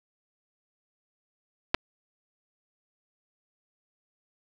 clicks, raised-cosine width 0.3 ms, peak -7 dBFS, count 2, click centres 1.744 / 1.747 s, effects none

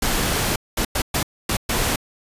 pink noise bursts at uneven times, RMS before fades -21 dBFS, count 6, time 0.02-0.56 / 0.77-0.85 / 0.95-1.02 / 1.14-1.23 / 1.49-1.57 / 1.69-1.96 s, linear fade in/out 5 ms, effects resampled to 32000 Hz

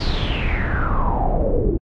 brown noise with low-pass filter sweep, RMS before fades -19 dBFS, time 0-1.78 s, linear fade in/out 10 ms, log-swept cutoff 4700 to 350 Hz, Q 8.1, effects AAC 48 kbps

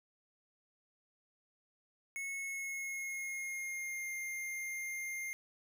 square tone with pitch glide, 2193 to 2113 Hz, C#7 to C7, -19 to +16 cents, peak -39 dBFS, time 2.16-5.33 s, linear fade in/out 0 ms, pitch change -65 cents, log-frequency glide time 2.34-4.12 s, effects 13-bit

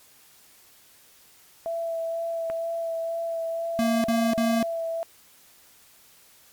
sine tone with vibrato, 664 Hz, E5, 12 cents sharp, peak -26 dBFS, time 1.66-5.03 s, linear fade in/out 0 ms, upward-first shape sine, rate 2.1 Hz, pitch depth 14 cents each way
click, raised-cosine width 0.5 ms, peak -21 dBFS, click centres 2.5 s
square tone bursts, 231.3 Hz, A#3, 13 cents flat, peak -22 dBFS, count 3, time 3.79-4.628 s, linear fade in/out 0 ms, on 250 ms, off 44 ms
effects white hiss -55 dBFS RMS until 6.52 s + MP3 96 kbps

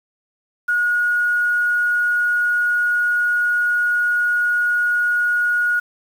sine tone with quantisation, 1446 Hz, F#6, 40 cents flat, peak -15 dBFS, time 0.68-5.8 s, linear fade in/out 10 ms, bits 7, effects none

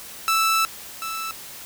sawtooth tone pair in turn, 1319 / 1319 Hz, E6 / E6, +1 / +1 cents, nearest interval unison, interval 0 cents, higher neither, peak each -14 / -24 dBFS, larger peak first, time 0.28-0.65 / 1.02-1.31 s, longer first, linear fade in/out 0 ms, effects white hiss -39 dBFS RMS until 1.65 s

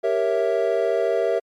triangle chord, G diminished seventh, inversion none, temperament equal with one note detuned, 392 / 466.2 / 551.8 / 659.3 Hz, G4 / Bb4 / Db5 / Fb5, 0 / 0 / -8 / 0 cents, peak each -23 / -21 / -24 / -21 dBFS, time 0.03-1.4 s, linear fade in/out 20 ms, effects MP3 64 kbps

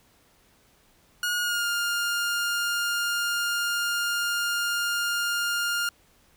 sawtooth tone with pitch glide, 1442 to 1408.3 Hz, F#6 to F6, -45 to +14 cents, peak -21 dBFS, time 1.23-5.89 s, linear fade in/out 2 ms, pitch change -41 cents, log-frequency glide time 1.42-1.67 s, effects pink hiss -61 dBFS RMS until 6.36 s

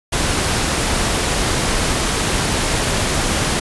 pink noise, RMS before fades -18 dBFS, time 0.12-3.6 s, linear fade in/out 10 ms, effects resampled to 24000 Hz

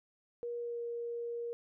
sine tone with pitch glide, 476 to 471.3 Hz, A#4 to A#4, +36 to +19 cents, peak -36 dBFS, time 0.43-1.53 s, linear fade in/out 0 ms, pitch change -17 cents, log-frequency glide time 0.58-0.8 s, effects none

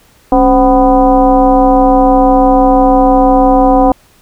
sine tone with frequency modulation, 515 Hz, C5, 28 cents flat, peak -4 dBFS, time 0.32-3.92 s, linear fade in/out 2 ms, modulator 241 Hz, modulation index 1.6, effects pink hiss -47 dBFS RMS until 4.21 s

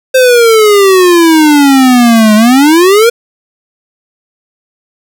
square exponential two-way sweep, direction down then up, 525 to 210 to 482.7 Hz, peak -3 dBFS, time 0.14-3.1 s, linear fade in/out 10 ms, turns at 2.35 s, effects none

